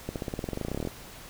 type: accelerating click train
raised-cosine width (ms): 2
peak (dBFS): -18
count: 20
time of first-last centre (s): 0.09-0.874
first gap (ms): 68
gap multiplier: 0.94
effects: pink hiss -46 dBFS RMS until 1.29 s